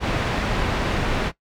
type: low-pass noise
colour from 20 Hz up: pink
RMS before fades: -23 dBFS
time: 0-1.32 s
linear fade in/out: 50 ms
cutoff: 2900 Hz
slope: 12 dB/octave
effects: noise-tail reverb RT60 0.1 s tail -17 dB re dry